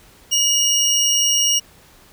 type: tone pair together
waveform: square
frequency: 2885 / 5648 Hz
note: F#7 / F8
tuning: -44 / +19 cents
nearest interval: octave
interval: 1163 cents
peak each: -19 / -17 dBFS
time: 0.31-1.6 s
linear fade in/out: 20 ms
effects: pink hiss -49 dBFS RMS until 2.12 s